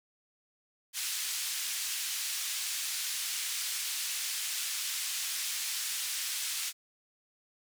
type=band-pass noise; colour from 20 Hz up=white; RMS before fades=-35 dBFS; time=0.93-6.73 s; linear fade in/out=50 ms; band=2200 to 9400 Hz; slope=12 dB/octave; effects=none